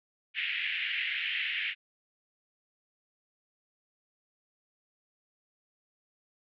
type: band-pass noise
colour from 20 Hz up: white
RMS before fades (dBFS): -33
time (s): 0.34-1.75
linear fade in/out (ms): 50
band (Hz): 1800 to 3000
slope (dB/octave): 48
effects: none